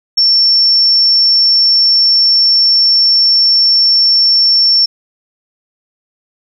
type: tone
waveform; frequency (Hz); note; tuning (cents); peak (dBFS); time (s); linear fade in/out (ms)
sine; 5430; F8; -50; -6; 0.17-4.86; 10
effects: 8-bit